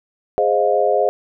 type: chord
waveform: sine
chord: F minor seventh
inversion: first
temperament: equal with one note detuned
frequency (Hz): 415.3 / 523.3 / 622.3 / 707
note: Ab4 / C5 / Eb5 / F5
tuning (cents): 0 / 0 / 0 / +21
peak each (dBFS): -19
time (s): 0.38-1.09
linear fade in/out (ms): 0
effects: none